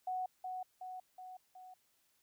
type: tone with echo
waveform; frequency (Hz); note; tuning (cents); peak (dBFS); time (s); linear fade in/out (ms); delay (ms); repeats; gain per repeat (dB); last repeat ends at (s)
sine; 740; F#5; 0; -35; 0.07-0.26; 5; 370; 4; -4; 1.74
effects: white hiss -75 dBFS RMS until 2.22 s